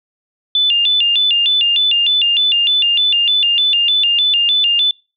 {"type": "tone with vibrato", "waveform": "sine", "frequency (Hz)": 3136, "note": "G7", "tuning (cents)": 0, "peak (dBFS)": -10, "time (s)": [0.55, 4.91], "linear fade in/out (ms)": 2, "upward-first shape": "square", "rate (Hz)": 3.3, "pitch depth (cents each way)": 190, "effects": ["noise-tail reverb RT60 0.3 s tail -24 dB re dry"]}